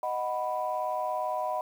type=chord; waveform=sine; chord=B major; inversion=first; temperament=equal; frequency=622.3 / 740 / 987.8 Hz; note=D#5 / F#5 / B5; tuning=0 / 0 / 0 cents; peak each=-32 dBFS; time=0.03-1.61 s; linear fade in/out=2 ms; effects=tanh soft clip ceiling -19 dBFS + 9-bit